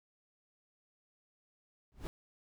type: noise with exponential growth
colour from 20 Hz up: brown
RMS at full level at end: -33 dBFS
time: 1.92-2.07 s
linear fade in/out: 0 ms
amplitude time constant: 32 ms
effects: none